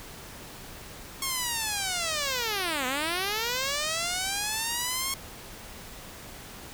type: linear two-way sweep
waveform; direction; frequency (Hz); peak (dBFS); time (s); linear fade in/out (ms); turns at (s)
5% pulse; down then up; 1094 to 246.9 to 1094; -16; 1.22-5.14; 2; 2.86
effects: pink hiss -44 dBFS RMS until 6.73 s